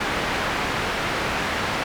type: low-pass noise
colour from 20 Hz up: white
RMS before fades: -25 dBFS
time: 0-1.84 s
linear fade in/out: 10 ms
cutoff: 2000 Hz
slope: 12 dB/octave
effects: none